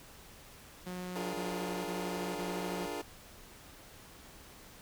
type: tone bursts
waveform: sawtooth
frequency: 181 Hz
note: F#3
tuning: 38 cents flat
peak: -35 dBFS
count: 4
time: 0.86-2.861 s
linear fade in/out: 10 ms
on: 480 ms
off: 27 ms
type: chord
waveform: 25% pulse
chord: Bb dominant seventh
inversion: first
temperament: equal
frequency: 293.7 / 349.2 / 415.3 / 466.2 Hz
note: D4 / F4 / Ab4 / Bb4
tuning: 0 / 0 / 0 / 0 cents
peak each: -39 dBFS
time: 1.15-3.02 s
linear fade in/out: 10 ms
effects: pink hiss -54 dBFS RMS until 4.81 s